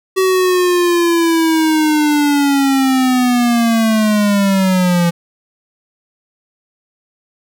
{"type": "linear sweep", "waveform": "square", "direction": "down", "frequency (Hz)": [380, 169.7], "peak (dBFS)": -11, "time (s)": [0.16, 5.11], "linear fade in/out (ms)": 20, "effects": []}